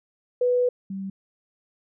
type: tone pair in turn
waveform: sine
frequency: 493.9 / 193.64 Hz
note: B4 / G3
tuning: 0 / -21 cents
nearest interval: octave + major third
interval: 1621 cents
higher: first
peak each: -18 / -29 dBFS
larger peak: first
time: 0.41-0.69 / 0.9-1.1 s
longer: first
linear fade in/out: 5 ms
effects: none